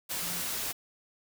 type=tone in noise; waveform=sine; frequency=174.61 Hz; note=F3; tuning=in tune; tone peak=-44 dBFS; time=0.21-0.42 s; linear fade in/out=20 ms; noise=white; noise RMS=-34 dBFS; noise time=0.09-0.73 s; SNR=-13 dB; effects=none